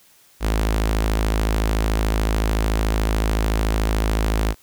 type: tone with notch filter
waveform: sawtooth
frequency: 53.7 Hz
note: A1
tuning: 41 cents flat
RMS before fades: -20 dBFS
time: 0.4-4.55 s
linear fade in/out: 50 ms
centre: 130 Hz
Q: 1.2
effects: white hiss -54 dBFS RMS until 4.62 s